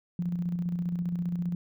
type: tone with tremolo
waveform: sine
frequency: 174.61 Hz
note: F3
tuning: in tune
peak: -26 dBFS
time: 0.19-1.55 s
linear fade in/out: 2 ms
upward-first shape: square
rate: 15 Hz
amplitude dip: 40%
effects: none